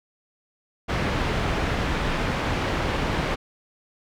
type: low-pass noise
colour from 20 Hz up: pink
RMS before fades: -25 dBFS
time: 0.88-3.36 s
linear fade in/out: 20 ms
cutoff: 2800 Hz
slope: 12 dB/octave
effects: none